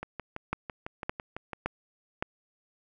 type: two click trains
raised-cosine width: 0.5 ms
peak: -21 / -14 dBFS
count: 10 / 4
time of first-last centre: 0.03-1.533 / 0.53-2.225 s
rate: 5.99 / 1.77 Hz
effects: none